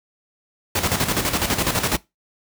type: noise with tremolo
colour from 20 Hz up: pink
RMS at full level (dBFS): -19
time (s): 0.75-1.97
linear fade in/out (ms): 5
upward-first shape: square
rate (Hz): 12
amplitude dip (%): 60
effects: noise-tail reverb RT60 0.2 s tail -21 dB re dry + high-pass 60 Hz 12 dB/octave